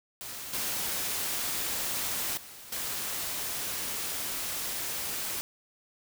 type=noise with level steps; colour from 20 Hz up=white; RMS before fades=-40 / -32 / -47 / -34 dBFS; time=0.21-5.41 s; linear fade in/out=0 ms; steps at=0.53 / 2.37 / 2.72 s; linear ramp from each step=5 ms; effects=none